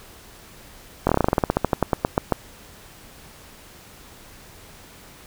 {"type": "slowing click train", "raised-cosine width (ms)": 1, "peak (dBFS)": -3, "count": 20, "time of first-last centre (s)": [1.07, 2.323], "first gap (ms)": 22, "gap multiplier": 1.11, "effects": ["pink hiss -46 dBFS RMS until 5.26 s"]}